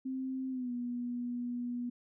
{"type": "tone with pitch glide", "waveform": "sine", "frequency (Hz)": [261.9, 243], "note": ["C4", "B3"], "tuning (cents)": [2, -28], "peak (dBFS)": -34, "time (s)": [0.05, 1.9], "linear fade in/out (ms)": 10, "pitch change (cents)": -130, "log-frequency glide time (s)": [0.5, 0.72], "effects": []}